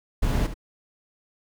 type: noise with echo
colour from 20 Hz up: brown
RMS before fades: -22 dBFS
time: 0.22-0.47 s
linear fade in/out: 10 ms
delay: 72 ms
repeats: 1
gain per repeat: -11 dB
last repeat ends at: 0.542 s
effects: none

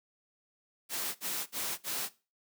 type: noise bursts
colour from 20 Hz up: white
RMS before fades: -35 dBFS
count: 4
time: 0.89-2.095 s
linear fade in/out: 50 ms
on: 260 ms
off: 55 ms
effects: noise-tail reverb RT60 0.3 s tail -18 dB re dry + high-pass 150 Hz 12 dB/octave

